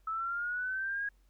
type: linear sweep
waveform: sine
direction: up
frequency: 1297 to 1653 Hz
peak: -32 dBFS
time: 0.07-1.09 s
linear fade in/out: 5 ms
effects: added 46 Hz sine -62 dBFS peak until 1.29 s + pink hiss -75 dBFS RMS until 1.29 s